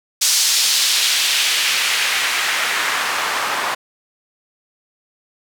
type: noise with band-pass filter sweep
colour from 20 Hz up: white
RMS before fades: -18 dBFS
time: 0.21-3.75 s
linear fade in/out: 10 ms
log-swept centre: 5500 to 990 Hz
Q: 1.2
effects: none